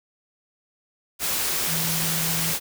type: tone in noise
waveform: sine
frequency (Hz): 163.3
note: E3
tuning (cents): -16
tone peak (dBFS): -29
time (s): 1.67-2.55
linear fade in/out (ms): 50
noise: white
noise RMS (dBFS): -25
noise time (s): 1.19-2.6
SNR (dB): -7
effects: none